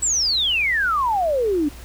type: exponential sweep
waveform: sine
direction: down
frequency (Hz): 7990 to 278.8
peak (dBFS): -17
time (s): 0.02-1.69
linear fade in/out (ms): 10
effects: added 60 Hz sine -38 dBFS peak until 1.84 s + pink hiss -43 dBFS RMS until 1.84 s